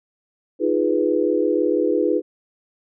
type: chord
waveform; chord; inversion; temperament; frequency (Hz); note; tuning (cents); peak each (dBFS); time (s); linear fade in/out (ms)
sine; F half-diminished seventh; third; equal; 311.1 / 349.2 / 415.3 / 493.9; Eb4 / F4 / Ab4 / Cb5; 0 / 0 / 0 / 0; -22; 0.59-2.22; 50
effects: none